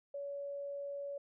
sine tone, 565 Hz, C#5, 33 cents sharp, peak -39 dBFS, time 0.14-1.18 s, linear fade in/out 5 ms, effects none

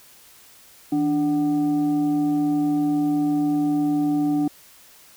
sine tone with frequency modulation, 293.7 Hz, D4, in tune, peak -18 dBFS, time 0.92-4.48 s, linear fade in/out 5 ms, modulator 454 Hz, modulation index 0.42, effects white hiss -50 dBFS RMS until 5.16 s

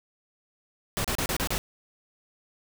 pink noise bursts, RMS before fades -28 dBFS, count 6, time 0.97-1.58 s, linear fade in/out 0 ms, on 75 ms, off 32 ms, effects none

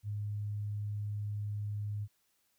sine tone, 103.83 Hz, G#2, in tune, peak -34 dBFS, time 0.03-2.08 s, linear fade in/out 50 ms, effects white hiss -75 dBFS RMS until 2.58 s

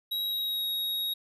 square tone with pitch glide, 3844 to 3782 Hz, B7 to A#7, -48 to +24 cents, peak -29 dBFS, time 0.11-1.14 s, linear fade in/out 10 ms, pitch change -28 cents, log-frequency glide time 0.22-0.66 s, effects none

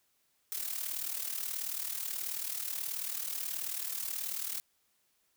blue noise with amplitude modulation, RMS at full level -34 dBFS, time 0.52-4.6 s, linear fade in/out 0 ms, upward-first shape sine, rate 38.5 Hz, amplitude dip 70%, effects white hiss -74 dBFS RMS until 5.36 s

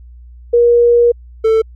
sine / triangle tone pair in turn, 475.8 / 444.3 Hz, A#4 / A4, +35 / +17 cents, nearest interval minor second, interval 118 cents, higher first, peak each -6 dBFS, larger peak neither, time 0.53-1.12 / 1.44-1.62 s, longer first, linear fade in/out 10 ms, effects added 60 Hz sine -34 dBFS peak until 1.75 s

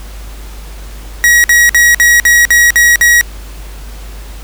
45% pulse tone bursts, 1907 Hz, A#6, 39 cents sharp, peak -4 dBFS, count 8, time 1.24-3.211 s, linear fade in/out 0 ms, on 200 ms, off 53 ms, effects added 50 Hz sine -25 dBFS peak until 4.43 s + pink hiss -35 dBFS RMS until 4.43 s

